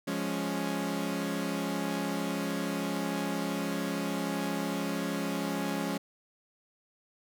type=chord; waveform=sawtooth; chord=Db major; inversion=first; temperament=equal; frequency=174.61 / 207.7 / 277.2 Hz; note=F3 / Ab3 / Db4; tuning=0 / 0 / 0 cents; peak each=-32 / -31 / -30 dBFS; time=0.07-5.98 s; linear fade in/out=10 ms; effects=none